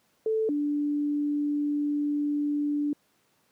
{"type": "tone pair in turn", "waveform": "sine", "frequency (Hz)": [440, 292.4], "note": ["A4", "D4"], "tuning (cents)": [0, -7], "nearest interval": "perfect fifth", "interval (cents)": 707, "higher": "first", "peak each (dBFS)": [-23, -24], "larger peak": "first", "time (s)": [[0.26, 0.49], [0.49, 2.93]], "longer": "second", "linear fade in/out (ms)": 2, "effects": ["pink hiss -68 dBFS RMS until 3.51 s", "high-pass 150 Hz 12 dB/octave"]}